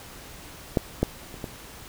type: clicks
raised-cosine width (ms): 2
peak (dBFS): -6 / -7 / -28 / -18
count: 4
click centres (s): 0.772 / 1.03 / 1.342 / 1.442
effects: pink hiss -44 dBFS RMS until 1.88 s